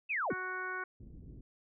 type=linear sweep; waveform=sine; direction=down; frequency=2718 to 40.92 Hz; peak=-31 dBFS; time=0.09-0.34 s; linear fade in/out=20 ms
type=harmonic tone; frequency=370 Hz; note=F#4; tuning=in tune; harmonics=1 / 2 / 3 / 4 / 5 / 6; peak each=-45 / -50 / -42 / -38 / -49 / -49 dBFS; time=0.3-0.84 s; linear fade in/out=5 ms
type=low-pass noise; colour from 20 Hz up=pink; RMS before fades=-50 dBFS; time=1-1.41 s; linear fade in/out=5 ms; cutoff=310 Hz; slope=24 dB/octave
effects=none